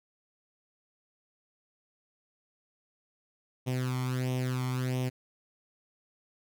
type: tone with flanger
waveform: sawtooth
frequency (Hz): 127.6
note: C3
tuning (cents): -43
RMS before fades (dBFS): -31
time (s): 3.66-5.1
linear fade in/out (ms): 20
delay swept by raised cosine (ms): 0.33 to 0.93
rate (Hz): 1.5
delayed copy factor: +0.75
effects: none